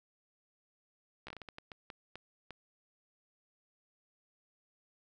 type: slowing click train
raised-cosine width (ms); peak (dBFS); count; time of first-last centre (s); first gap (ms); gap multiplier
0.3; -29; 12; 1.27-2.507; 14; 1.38
effects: none